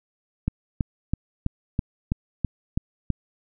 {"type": "click train", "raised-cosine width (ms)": 5, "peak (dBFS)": -10, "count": 9, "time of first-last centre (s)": [0.48, 3.103], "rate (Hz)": 3.05, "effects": []}